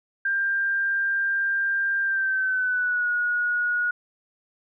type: tone with pitch glide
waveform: sine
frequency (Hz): 1591 to 1450.6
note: G6 to F#6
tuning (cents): +25 to -35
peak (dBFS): -21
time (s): 0.25-3.91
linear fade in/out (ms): 5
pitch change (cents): -160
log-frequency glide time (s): 2.02-3.09
effects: none